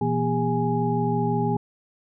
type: tone cluster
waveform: sine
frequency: 122.2 / 168 / 240.8 / 404.9 / 832 Hz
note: B2 / E3 / B3 / G#4 / G#5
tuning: -18 / +33 / -44 / -44 / +3 cents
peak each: -27 dBFS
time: 0.01-1.57 s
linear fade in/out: 5 ms
effects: none